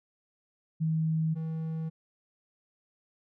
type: tone pair in turn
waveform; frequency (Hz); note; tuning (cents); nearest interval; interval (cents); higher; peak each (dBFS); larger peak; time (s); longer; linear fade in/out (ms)
sine / triangle; 159.5 / 160.52; D#3 / E3; +43 / -46; unison; 11; second; -25 / -29; first; 0.8-1.35 / 1.35-1.9; neither; 20
effects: none